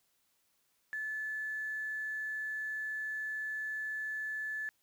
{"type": "tone with quantisation", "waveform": "sine", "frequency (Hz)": 1733, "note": "A6", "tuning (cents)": -27, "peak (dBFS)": -35, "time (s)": [0.93, 4.69], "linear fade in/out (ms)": 0, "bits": 10, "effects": ["white hiss -75 dBFS RMS until 4.82 s"]}